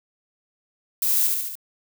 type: noise with echo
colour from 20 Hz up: violet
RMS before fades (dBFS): -22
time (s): 1.02-1.27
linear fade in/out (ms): 2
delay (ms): 71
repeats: 4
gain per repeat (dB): -3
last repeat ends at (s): 1.554
effects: none